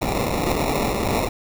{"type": "noise with sample-and-hold", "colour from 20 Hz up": "violet", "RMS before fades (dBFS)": -22, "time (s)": [0.01, 1.29], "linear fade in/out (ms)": 10, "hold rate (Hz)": 1575, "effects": []}